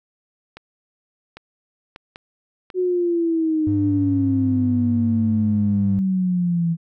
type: clicks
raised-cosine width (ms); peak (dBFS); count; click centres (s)
0.3; -21; 5; 0.57 / 1.37 / 1.961 / 2.159 / 2.702
type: exponential sweep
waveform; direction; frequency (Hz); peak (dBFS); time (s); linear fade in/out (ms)
sine; down; 370.1 to 164.81; -17; 2.74-6.77; 50
type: tone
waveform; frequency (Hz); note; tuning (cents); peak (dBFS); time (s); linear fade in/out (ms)
triangle; 101.1; G#2; -46; -20; 3.67-5.99; 0
effects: none